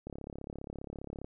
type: click train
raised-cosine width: 2 ms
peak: -28 dBFS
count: 42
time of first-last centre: 0.07-1.245 s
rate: 34.9 Hz
effects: none